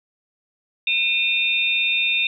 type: tone cluster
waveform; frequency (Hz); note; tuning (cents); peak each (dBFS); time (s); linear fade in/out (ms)
sine; 2446 / 2682 / 3641; D#7 / E7 / A#7; -30 / +29 / -41; -22; 0.87-2.27; 2
effects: none